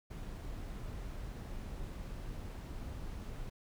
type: noise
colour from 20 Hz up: brown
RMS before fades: -43 dBFS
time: 0.1-3.5 s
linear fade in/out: 10 ms
effects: none